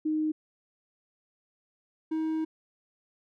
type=tone pair in turn; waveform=sine / triangle; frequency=309.7 / 317.1 Hz; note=D#4 / D#4; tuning=-8 / +33 cents; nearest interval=unison; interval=41 cents; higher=second; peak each=-25 / -25 dBFS; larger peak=neither; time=0.05-0.32 / 2.11-2.45 s; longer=second; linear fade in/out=10 ms; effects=none